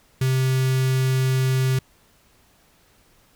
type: tone with notch filter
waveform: square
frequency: 130.81 Hz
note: C3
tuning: in tune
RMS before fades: -20 dBFS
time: 0.21-1.79 s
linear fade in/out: 5 ms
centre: 750 Hz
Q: 0.74
effects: pink hiss -58 dBFS RMS until 3.35 s